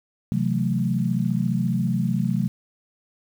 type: chord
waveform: sine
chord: F# half-diminished seventh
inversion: second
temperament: equal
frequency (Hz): 130.81 / 164.81 / 185 / 220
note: C3 / E3 / F#3 / A3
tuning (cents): 0 / 0 / 0 / 0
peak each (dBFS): -25 / -28 / -24 / -26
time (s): 0.32-2.48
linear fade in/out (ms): 0
effects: 8-bit